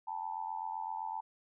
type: tone with amplitude modulation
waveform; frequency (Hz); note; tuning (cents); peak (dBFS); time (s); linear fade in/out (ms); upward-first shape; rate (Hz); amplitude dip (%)
sine; 880; A5; 0; -32; 0.07-1.21; 10; sine; 87.8; 95
effects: none